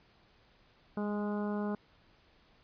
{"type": "harmonic tone with a mistuned harmonic", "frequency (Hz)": 207.7, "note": "G#3", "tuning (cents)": 0, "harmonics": [1, 2, 3, 4, 5, 6, 7], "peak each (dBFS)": [-33, -39, -43, -45, -47, -49, -50], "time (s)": [0.97, 1.75], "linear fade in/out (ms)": 2, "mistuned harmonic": 1, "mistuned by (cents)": -16, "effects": ["pink hiss -65 dBFS RMS until 2.63 s", "resampled to 11025 Hz"]}